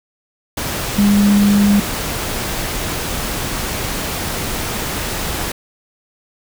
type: tone in noise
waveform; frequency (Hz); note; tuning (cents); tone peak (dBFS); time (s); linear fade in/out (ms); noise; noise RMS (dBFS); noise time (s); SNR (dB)
sine; 203.5; G#3; -35; -9; 0.98-1.8; 5; pink; -22; 0.57-5.52; +10
effects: none